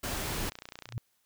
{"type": "noise", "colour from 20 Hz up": "pink", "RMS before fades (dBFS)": -34, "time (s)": [0.03, 0.5], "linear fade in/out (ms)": 10}
{"type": "click train", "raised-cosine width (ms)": 0.2, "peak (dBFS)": -25, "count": 16, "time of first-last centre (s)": [0.42, 0.923], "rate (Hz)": 29.8}
{"type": "tone with exponential growth", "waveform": "sine", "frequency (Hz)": 117.6, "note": "A#2", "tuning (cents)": 16, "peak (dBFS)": -28, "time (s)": [0.86, 0.98], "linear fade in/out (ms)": 0, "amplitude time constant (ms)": 26}
{"effects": ["white hiss -73 dBFS RMS until 1.25 s"]}